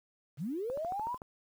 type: linear sweep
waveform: sine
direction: up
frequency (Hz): 116.2 to 1046.5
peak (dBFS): -33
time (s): 0.37-1.18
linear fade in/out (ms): 50
type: click train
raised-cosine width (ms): 1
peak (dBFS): -30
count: 8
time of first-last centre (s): 0.7-1.219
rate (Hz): 13.5
effects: 10-bit